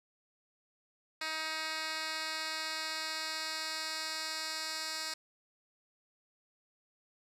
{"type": "tone with band-pass filter sweep", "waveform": "10% pulse", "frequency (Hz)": 315.8, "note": "D#4", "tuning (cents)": 26, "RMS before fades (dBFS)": -38, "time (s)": [1.21, 5.14], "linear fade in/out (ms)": 5, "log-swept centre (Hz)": [3400, 5200], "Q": 1.3, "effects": []}